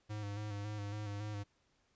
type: tone with vibrato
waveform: square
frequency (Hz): 103.83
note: G#2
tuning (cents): 0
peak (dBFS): -40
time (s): 0.09-1.44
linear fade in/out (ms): 20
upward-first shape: square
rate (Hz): 3.6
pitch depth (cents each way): 34
effects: pink hiss -75 dBFS RMS until 1.95 s + resampled to 16000 Hz

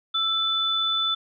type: tone pair together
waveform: sine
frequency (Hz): 1331 / 3498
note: E6 / A7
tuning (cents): +16 / -11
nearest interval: octave + perfect fourth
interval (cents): 1673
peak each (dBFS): -28 / -22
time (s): 0.14-1.15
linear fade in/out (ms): 10
effects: none

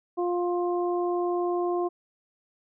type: harmonic tone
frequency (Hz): 352.2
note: F4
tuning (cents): +15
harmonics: 1 / 2 / 3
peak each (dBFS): -25 / -31 / -35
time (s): 0.17-1.89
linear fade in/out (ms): 20
effects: none

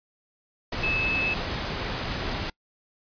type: tone in noise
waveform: sine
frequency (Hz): 2604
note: E7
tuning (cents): -22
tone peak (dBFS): -24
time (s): 0.83-1.34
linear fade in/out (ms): 5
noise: pink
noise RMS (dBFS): -30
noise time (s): 0.72-2.5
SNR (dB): +3
effects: noise-tail reverb RT60 0.1 s tail -25 dB re dry + resampled to 11025 Hz

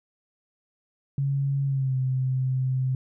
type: tone with pitch glide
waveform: sine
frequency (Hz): 138.59 to 130.06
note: C#3 to C3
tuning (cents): 0 to -10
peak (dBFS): -22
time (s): 1.18-2.95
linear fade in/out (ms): 2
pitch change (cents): -110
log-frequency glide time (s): 1.65-1.96
effects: none

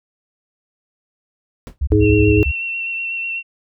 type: noise with exponential decay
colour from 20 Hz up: brown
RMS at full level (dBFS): -26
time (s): 1.67-1.78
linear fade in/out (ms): 0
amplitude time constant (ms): 22
type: tone bursts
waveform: sine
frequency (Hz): 69.3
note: C#2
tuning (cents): 0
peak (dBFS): -15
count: 8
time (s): 1.81-2.517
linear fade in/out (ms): 10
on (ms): 63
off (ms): 29
type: harmonic tone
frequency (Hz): 104.7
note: G#2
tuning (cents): +15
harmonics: 1 / 3 / 4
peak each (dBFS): -15 / -15 / -15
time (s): 1.92-2.43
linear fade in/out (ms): 0
type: tone with vibrato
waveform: sine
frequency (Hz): 2713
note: E7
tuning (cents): +49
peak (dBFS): -21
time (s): 2-3.43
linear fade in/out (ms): 50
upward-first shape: square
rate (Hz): 8.1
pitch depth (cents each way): 13
effects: none

